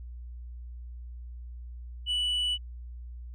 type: tone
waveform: sine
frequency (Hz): 2960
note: F#7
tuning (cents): 0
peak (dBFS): -23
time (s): 2.06-2.58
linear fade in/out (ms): 50
effects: tanh soft clip ceiling -25 dBFS + added 60 Hz sine -39 dBFS peak until 3.34 s